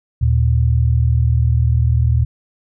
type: tone pair together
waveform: sine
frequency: 76.74 / 116.9 Hz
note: D#2 / A#2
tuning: -23 / +5 cents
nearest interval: perfect fifth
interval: 728 cents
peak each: -14 dBFS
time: 0.21-2.25 s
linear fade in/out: 10 ms
effects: none